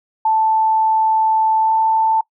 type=tone with pitch glide; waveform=sine; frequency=880 to 886.1 Hz; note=A5 to A5; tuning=0 to +12 cents; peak=-12 dBFS; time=0.25-2.21 s; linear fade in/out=5 ms; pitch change=+12 cents; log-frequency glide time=1.6-1.73 s; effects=noise-tail reverb RT60 0.1 s tail -22 dB re dry